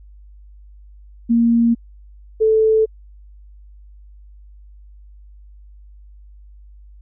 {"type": "tone pair in turn", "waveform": "sine", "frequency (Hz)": [233.1, 438.8], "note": ["A#3", "A4"], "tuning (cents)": [0, -5], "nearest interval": "major seventh", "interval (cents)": 1095, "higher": "second", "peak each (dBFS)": -11, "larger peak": "neither", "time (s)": [[1.29, 1.75], [2.4, 2.86]], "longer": "neither", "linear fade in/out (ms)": 20, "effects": ["added 50 Hz sine -40 dBFS peak until 7.01 s"]}